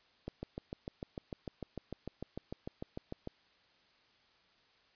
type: click train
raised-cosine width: 2 ms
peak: -26 dBFS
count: 21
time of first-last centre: 0.28-3.274 s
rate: 6.68 Hz
effects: white hiss -68 dBFS RMS until 4.95 s + resampled to 11025 Hz